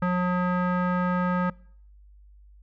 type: tone with low-pass filter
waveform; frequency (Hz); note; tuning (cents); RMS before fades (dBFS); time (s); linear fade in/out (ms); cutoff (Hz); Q
square; 180; F#3; -47; -24; 0.02-1.5; 5; 1400; 3.2
effects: noise-tail reverb RT60 0.6 s tail -25 dB re dry + added 50 Hz sine -49 dBFS peak until 2.62 s